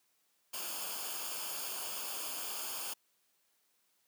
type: noise with comb filter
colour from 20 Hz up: white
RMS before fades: -40 dBFS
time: 0.53-2.94 s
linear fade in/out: 10 ms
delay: 0.51 ms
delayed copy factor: -0.7
effects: white hiss -75 dBFS RMS until 4.07 s + high-pass 150 Hz 12 dB/octave